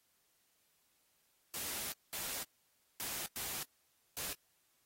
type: noise bursts at uneven times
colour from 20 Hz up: white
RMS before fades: -41 dBFS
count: 5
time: 1.54-1.92 / 2.13-2.43 / 3-3.26 / 3.36-3.63 / 4.17-4.33 s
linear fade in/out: 0 ms
effects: white hiss -75 dBFS RMS until 4.85 s + AAC 48 kbps